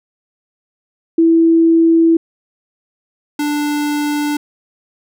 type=tone pair in turn; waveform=sine / square; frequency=329.6 / 294.4 Hz; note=E4 / D4; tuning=0 / +4 cents; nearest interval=major second; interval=196 cents; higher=first; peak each=-7 / -16 dBFS; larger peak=first; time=1.18-2.17 / 3.39-4.37 s; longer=first; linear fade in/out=5 ms; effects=none